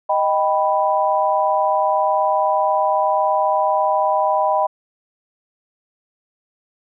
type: chord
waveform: sine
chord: Eb augmented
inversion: none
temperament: equal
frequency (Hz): 622.3 / 784 / 987.8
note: Eb5 / G5 / B5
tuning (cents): 0 / 0 / 0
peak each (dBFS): -19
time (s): 0.09-4.67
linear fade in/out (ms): 10
effects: none